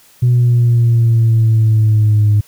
sine exponential sweep, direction down, 123.47 to 103.83 Hz, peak -6 dBFS, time 0.22-2.41 s, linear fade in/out 10 ms, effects tanh soft clip ceiling -5 dBFS + white hiss -47 dBFS RMS until 2.47 s

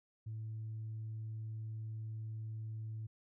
sine tone, 110 Hz, A2, in tune, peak -39 dBFS, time 0.26-3.07 s, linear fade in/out 10 ms, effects tanh soft clip ceiling -37 dBFS

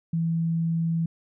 sine tone, 165.2 Hz, E3, 4 cents sharp, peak -22 dBFS, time 0.13-1.06 s, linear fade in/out 5 ms, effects none

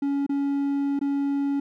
triangle tone with dropouts, 280.5 Hz, C#4, 21 cents sharp, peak -20 dBFS, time 0.02-1.6 s, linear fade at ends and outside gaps 5 ms, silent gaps 0.265-0.293 / 0.992-1.012 s, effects none

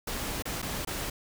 pink noise with dropouts, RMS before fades -34 dBFS, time 0.07-1.1 s, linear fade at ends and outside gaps 5 ms, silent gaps 0.424-0.454 / 0.619-0.625 / 0.85-0.872 s, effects none

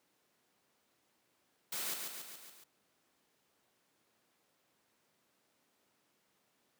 white noise with echo, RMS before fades -39 dBFS, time 1.72-1.94 s, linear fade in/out 5 ms, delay 140 ms, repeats 5, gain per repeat -4 dB, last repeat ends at 2.64 s, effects pink hiss -75 dBFS RMS until 6.79 s + high-pass 200 Hz 12 dB/octave

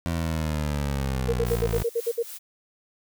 20% pulse linear sweep, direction down, 85 to 53.6 Hz, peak -20 dBFS, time 0.06-1.83 s, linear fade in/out 0 ms
sine tone bursts, 466.2 Hz, A#4, in tune, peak -21 dBFS, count 9, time 1.28-2.229 s, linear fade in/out 10 ms, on 53 ms, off 59 ms
blue noise with tremolo, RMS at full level -38 dBFS, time 1.45-2.39 s, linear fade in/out 20 ms, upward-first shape sine, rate 3.7 Hz, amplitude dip 65%
effects none

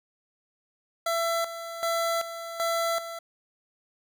25% pulse tone with tremolo, 670 Hz, E5, 28 cents sharp, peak -21 dBFS, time 1.06-3.19 s, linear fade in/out 5 ms, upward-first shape square, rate 1.3 Hz, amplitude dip 70%, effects none

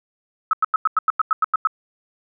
sine tone bursts, 1288 Hz, E6, 41 cents flat, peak -13 dBFS, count 11, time 0.51-1.672 s, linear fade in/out 2 ms, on 22 ms, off 92 ms, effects none

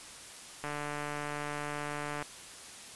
click train, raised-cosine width 0.5 ms, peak -22 dBFS, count 234, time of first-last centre 0.64-2.225 s, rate 147 Hz, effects white hiss -48 dBFS RMS until 2.95 s + resampled to 24000 Hz

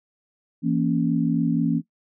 sine chord, A# diminished, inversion second, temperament equal with one note detuned, 166.83 / 233.1 / 277.2 Hz, E3 / A#3 / C#4, +21 / 0 / 0 cents, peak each -23 dBFS, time 0.62-1.82 s, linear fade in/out 50 ms, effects noise-tail reverb RT60 0.1 s tail -18 dB re dry

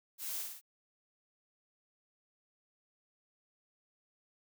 blue noise with echo, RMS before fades -41 dBFS, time 0.18-0.45 s, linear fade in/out 50 ms, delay 55 ms, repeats 3, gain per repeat -3 dB, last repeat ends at 0.615 s, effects none

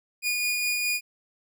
sawtooth tone with tremolo, 2446 Hz, D#7, 30 cents flat, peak -20 dBFS, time 0.22-1.01 s, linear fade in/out 50 ms, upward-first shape sine, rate 4.8 Hz, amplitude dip 25%, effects none

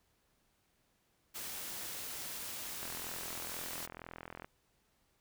white noise, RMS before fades -43 dBFS, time 1.34-3.87 s, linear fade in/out 20 ms
click train, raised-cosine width 0.5 ms, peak -30 dBFS, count 69, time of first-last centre 2.83-4.445 s, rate 42.1 Hz
effects pink hiss -75 dBFS RMS until 5.2 s

